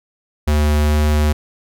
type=tone with pitch glide; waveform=square; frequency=74.8 to 75.28 Hz; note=D2 to D2; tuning=+32 to +43 cents; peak=-13 dBFS; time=0.47-1.33 s; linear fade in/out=10 ms; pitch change=+11 cents; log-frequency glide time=0.72-0.96 s; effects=none